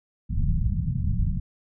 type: low-pass noise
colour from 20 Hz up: pink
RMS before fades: -24 dBFS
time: 0.29-1.4 s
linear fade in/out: 10 ms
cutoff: 190 Hz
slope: 48 dB/octave
effects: none